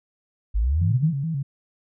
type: exponential sweep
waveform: sine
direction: up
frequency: 47.46 to 171.5 Hz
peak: -18 dBFS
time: 0.54-1.11 s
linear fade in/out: 20 ms
type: tone with vibrato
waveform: sine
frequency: 150 Hz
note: D3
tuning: 37 cents sharp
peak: -23 dBFS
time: 0.81-1.43 s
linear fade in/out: 10 ms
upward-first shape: square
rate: 4.7 Hz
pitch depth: 140 cents each way
effects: none